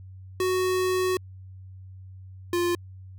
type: tone pair in turn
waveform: square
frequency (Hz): 370 / 349.2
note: F#4 / F4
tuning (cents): 0 / 0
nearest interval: minor second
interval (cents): 100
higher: first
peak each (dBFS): -23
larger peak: neither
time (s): 0.4-1.17 / 2.53-2.75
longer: first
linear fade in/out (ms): 2
effects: added 94 Hz sine -41 dBFS peak until 3.18 s